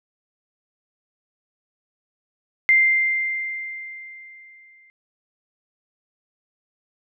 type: tone with exponential decay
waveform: sine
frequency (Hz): 2093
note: C7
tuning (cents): 0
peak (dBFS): -11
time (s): 2.69-4.9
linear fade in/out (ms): 0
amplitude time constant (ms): 480
effects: none